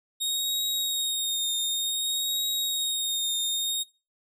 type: tone with vibrato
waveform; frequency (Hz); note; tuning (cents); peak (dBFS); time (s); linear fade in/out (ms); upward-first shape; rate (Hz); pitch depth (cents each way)
sawtooth; 3729; A#7; 0; -23; 0.2-3.84; 20; triangle; 0.55; 33
effects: noise-tail reverb RT60 0.3 s tail -22 dB re dry